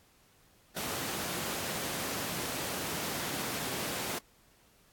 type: high-pass noise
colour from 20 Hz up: pink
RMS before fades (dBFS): -36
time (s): 0.76-4.19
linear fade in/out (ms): 10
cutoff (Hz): 150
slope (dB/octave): 12
effects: pink hiss -64 dBFS RMS until 4.92 s + AAC 64 kbps